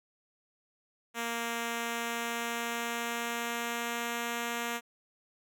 5% pulse tone with pitch glide, 233.1 to 235.7 Hz, A#3 to A#3, 0 to +19 cents, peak -21 dBFS, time 1.14-4.81 s, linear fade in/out 50 ms, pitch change +19 cents, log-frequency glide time 1.58-4.15 s, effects none

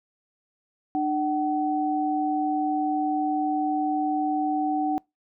sine tone pair together, 300 / 756 Hz, D4 / F#5, +37 / +37 cents, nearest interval octave + major third, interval 1600 cents, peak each -25 dBFS, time 0.95-4.98 s, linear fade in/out 0 ms, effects noise-tail reverb RT60 0.2 s tail -26 dB re dry

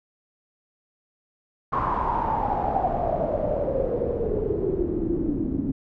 pink noise with low-pass filter sweep, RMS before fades -25 dBFS, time 1.72-5.72 s, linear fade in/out 10 ms, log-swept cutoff 1100 to 270 Hz, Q 8.5, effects none

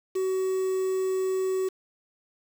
triangle tone with quantisation, 376.8 Hz, F#4, 32 cents sharp, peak -22 dBFS, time 0.15-1.69 s, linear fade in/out 10 ms, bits 7, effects none

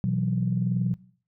sine chord, B suspended fourth, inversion none, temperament just, 123.47 / 164.63 / 185.21 Hz, B2 / E3 / F#3, 0 / -2 / +2 cents, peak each -26 / -29 / -25 dBFS, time 0.04-0.94 s, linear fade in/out 0 ms, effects noise-tail reverb RT60 0.5 s tail -20 dB re dry + tanh soft clip ceiling -13 dBFS

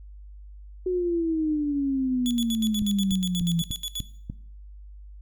sine exponential sweep, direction down, 370 to 164.81 Hz, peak -22 dBFS, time 0.86-3.62 s, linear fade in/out 5 ms
sawtooth tone bursts, 3420 Hz, A7, 50 cents flat, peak -26 dBFS, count 15, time 2.26-4.002 s, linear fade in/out 0 ms, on 48 ms, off 73 ms
click train, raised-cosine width 5 ms, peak -20 dBFS, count 6, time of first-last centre 2.82-4.299 s, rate 3.38 Hz
effects noise-tail reverb RT60 0.6 s tail -17 dB re dry + added 50 Hz sine -41 dBFS peak until 5.21 s

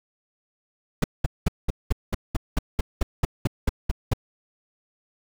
brown noise bursts, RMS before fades -19 dBFS, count 15, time 1.02-4.135 s, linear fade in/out 5 ms, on 21 ms, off 200 ms, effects none

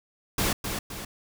pink noise with echo, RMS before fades -25 dBFS, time 0.38-0.53 s, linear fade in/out 5 ms, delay 260 ms, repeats 2, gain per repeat -6 dB, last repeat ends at 1.05 s, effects none

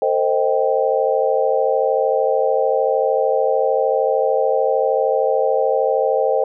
sine chord, A half-diminished seventh, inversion none, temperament equal with one note detuned, 450 / 523.3 / 622.3 / 784 Hz, A4 / C5 / Eb5 / G5, +39 / 0 / 0 / 0 cents, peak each -20 / -18 / -21 / -22 dBFS, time 0.02-6.44 s, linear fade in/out 2 ms, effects none

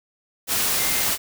sine tone in noise, 2093 Hz, C7, in tune, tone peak -32 dBFS, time 0.75-1.06 s, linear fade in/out 50 ms, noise white, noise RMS -22 dBFS, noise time 0.47-1.18 s, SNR -13 dB, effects none

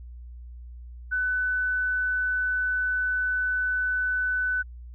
sine tone, 1500 Hz, F#6, 23 cents sharp, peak -23 dBFS, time 1.11-4.63 s, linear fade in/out 20 ms, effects added 60 Hz sine -39 dBFS peak until 4.94 s

